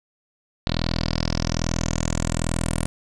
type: tone with low-pass filter sweep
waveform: 10% pulse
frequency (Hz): 41.2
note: E1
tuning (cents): 0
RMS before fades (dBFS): -24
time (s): 0.67-2.86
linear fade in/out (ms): 0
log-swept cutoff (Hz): 4100 to 9400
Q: 5.7
effects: none